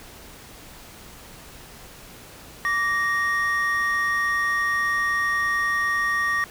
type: tone pair together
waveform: triangle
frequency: 1160.9 / 1864.7 Hz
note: D6 / A#6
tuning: -20 / 0 cents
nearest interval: minor sixth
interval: 820 cents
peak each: -24 / -20 dBFS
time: 2.65-6.44 s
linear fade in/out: 0 ms
effects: pink hiss -44 dBFS RMS until 6.5 s